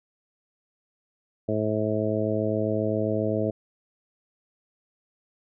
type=harmonic tone; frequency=107.5 Hz; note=A2; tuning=40 cents flat; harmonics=1 / 2 / 3 / 4 / 5 / 6; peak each=-30 / -30 / -30 / -30 / -30 / -30 dBFS; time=1.48-3.51 s; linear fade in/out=10 ms; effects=none